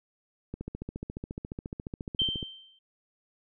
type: click train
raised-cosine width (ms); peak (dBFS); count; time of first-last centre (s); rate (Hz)
3; -23; 28; 0.54-2.428; 14.3
type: tone with exponential decay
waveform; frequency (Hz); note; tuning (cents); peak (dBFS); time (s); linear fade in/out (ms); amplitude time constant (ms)
sine; 3125; G7; -6; -22; 2.19-2.79; 5; 130
effects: none